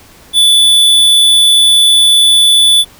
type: tone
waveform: square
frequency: 3471 Hz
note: A7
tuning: 24 cents flat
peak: -5 dBFS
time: 0.33-2.85 s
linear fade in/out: 50 ms
effects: pink hiss -40 dBFS RMS until 2.99 s